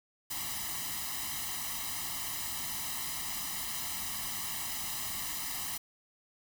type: noise with comb filter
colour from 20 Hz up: white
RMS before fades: -37 dBFS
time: 0.3-5.78 s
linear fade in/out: 10 ms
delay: 1 ms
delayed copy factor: +0.85
effects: none